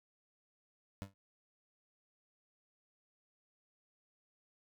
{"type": "tone with exponential decay", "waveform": "25% pulse", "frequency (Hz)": 98, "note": "G2", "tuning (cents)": 0, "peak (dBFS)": -34, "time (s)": [1.02, 1.14], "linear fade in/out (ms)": 0, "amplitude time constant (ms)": 25, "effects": []}